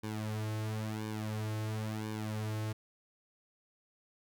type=tone with flanger; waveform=sawtooth; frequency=108.2 Hz; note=A2; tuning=29 cents flat; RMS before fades=-37 dBFS; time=0.03-2.73 s; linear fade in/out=10 ms; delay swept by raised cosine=1.5 to 4.2 ms; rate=0.97 Hz; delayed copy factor=-1; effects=none